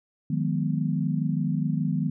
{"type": "chord", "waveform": "sine", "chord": "G# minor seventh", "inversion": "second", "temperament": "equal with one note detuned", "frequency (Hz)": [155.56, 180.56, 207.7, 246.9], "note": ["D#3", "F#3", "G#3", "B3"], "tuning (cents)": [0, -42, 0, 0], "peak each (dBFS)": [-26, -29, -31, -30], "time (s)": [0.3, 2.1], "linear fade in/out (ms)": 5, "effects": []}